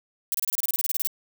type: noise bursts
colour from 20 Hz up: violet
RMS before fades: -25 dBFS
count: 15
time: 0.32-1.072 s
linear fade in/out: 0 ms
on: 24 ms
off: 28 ms
effects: none